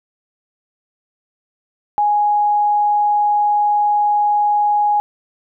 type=tone; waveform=sine; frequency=830.6 Hz; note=G#5; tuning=in tune; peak=-12 dBFS; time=1.98-5 s; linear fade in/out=0 ms; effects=none